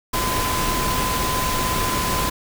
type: tone in noise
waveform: sine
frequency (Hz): 1018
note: C6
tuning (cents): -48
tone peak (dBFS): -24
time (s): 0.13-2.3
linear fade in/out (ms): 10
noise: pink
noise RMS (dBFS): -23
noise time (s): 0.13-2.3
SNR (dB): -4
effects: none